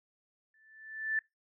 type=tone with exponential growth; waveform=sine; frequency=1760 Hz; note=A6; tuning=in tune; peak=-26 dBFS; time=0.54-1.19 s; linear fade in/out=2 ms; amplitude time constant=140 ms; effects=noise-tail reverb RT60 0.2 s tail -25 dB re dry